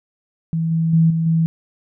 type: tone with level steps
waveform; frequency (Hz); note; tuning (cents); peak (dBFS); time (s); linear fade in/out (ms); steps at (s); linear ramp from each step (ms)
sine; 163.3; E3; -16; -17 / -15 / -10 / -16 / -13; 0.53-1.46; 0; 0.71 / 0.93 / 1.1 / 1.26; 5
effects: none